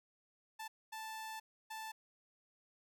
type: tone bursts at uneven times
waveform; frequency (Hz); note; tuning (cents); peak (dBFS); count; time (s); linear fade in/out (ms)
sawtooth; 880; A5; 0; -40; 3; 0.59-0.68 / 0.92-1.4 / 1.7-1.92; 10
effects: none